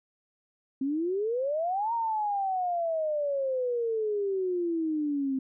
sine exponential two-way sweep, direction up then down, 261.6 to 940 to 261.6 Hz, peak -26 dBFS, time 0.81-5.39 s, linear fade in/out 5 ms, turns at 1.93 s, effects none

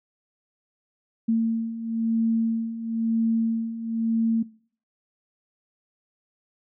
sine beating tone pair, 225.9 / 226.9 Hz, A3 / A#3, +46 / -47 cents, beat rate 1 Hz, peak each -27 / -22 dBFS, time 1.28-4.43 s, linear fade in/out 10 ms, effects noise-tail reverb RT60 0.5 s tail -21 dB re dry

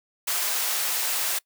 white high-pass noise, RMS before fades -26 dBFS, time 0.27-1.39 s, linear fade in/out 10 ms, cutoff 570 Hz, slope 12 dB/octave, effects noise-tail reverb RT60 0.1 s tail -23 dB re dry

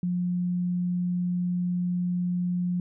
sine tone, 178 Hz, F3, 33 cents sharp, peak -24 dBFS, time 0.03-2.8 s, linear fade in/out 2 ms, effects none

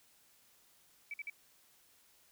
sine tone bursts, 2300 Hz, D7, 37 cents flat, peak -39 dBFS, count 3, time 1.11-1.299 s, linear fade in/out 2 ms, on 29 ms, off 51 ms, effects white hiss -67 dBFS RMS until 2.31 s

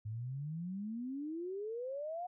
sine exponential sweep, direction up, 103.83 to 733 Hz, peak -38 dBFS, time 0.05-2.27 s, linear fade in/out 10 ms, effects none

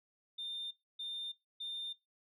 sine tone bursts, 3610 Hz, A7, 44 cents sharp, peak -38 dBFS, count 3, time 0.38-1.93 s, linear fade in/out 10 ms, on 330 ms, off 280 ms, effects noise-tail reverb RT60 0.2 s tail -18 dB re dry + tanh soft clip ceiling -36 dBFS

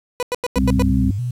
30% pulse tone bursts, 493.9 Hz, B4, in tune, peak -16 dBFS, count 6, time 0.2-0.822 s, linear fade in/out 0 ms, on 27 ms, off 92 ms
harmonic tone, 65.41 Hz, C2, in tune, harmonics 1 / 3 / 4, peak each -19 / -19 / -19 dBFS, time 0.56-1.11 s, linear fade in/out 5 ms
sine tone with vibrato, 110.7 Hz, A2, 11 cents sharp, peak -20 dBFS, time 0.63-1.31 s, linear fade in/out 5 ms, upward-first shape square, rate 3.6 Hz, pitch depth 180 cents each way
effects resampled to 32000 Hz + 8-bit

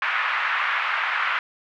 pink band-pass noise, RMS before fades -24 dBFS, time 0.02-1.39 s, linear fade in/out 2 ms, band 1100 to 2400 Hz, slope 24 dB/octave, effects none

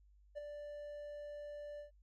triangle tone with ADSR envelope, 587.3 Hz, D5, in tune, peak -37 dBFS, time 0.35-1.91 s, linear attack 29 ms, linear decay 11 ms, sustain -6 dB, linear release 120 ms, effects noise-tail reverb RT60 0.1 s tail -26 dB re dry + added 50 Hz sine -63 dBFS peak until 2.02 s

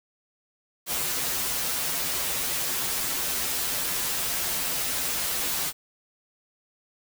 white noise with comb filter, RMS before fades -28 dBFS, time 0.86-5.73 s, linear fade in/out 50 ms, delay 9.4 ms, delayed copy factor -1, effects none

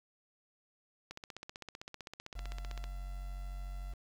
click train, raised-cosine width 0.2 ms, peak -27 dBFS, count 28, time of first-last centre 1.11-2.841 s, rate 15.6 Hz
triangle tone, 46.83 Hz, F#1, 22 cents sharp, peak -37 dBFS, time 2.35-3.94 s, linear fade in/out 10 ms
effects 9-bit

